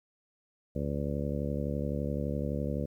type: harmonic tone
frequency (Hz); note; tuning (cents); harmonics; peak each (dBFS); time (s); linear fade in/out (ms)
71.8; D2; -39; 1 / 2 / 3 / 4 / 5 / 6 / 7 / 8; -36 / -35 / -36 / -40 / -44 / -43 / -39 / -41; 0.75-2.86; 10
effects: 11-bit